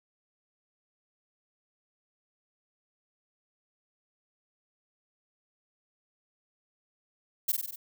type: noise with echo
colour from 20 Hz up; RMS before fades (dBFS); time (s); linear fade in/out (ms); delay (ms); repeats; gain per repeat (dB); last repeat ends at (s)
violet; -26; 7.48-7.52; 10; 48; 5; -3; 7.76
effects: none